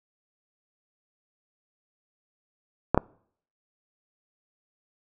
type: clicks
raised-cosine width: 1 ms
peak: -4 dBFS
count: 2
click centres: 2.946 / 2.976 s
effects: noise-tail reverb RT60 0.6 s tail -26 dB re dry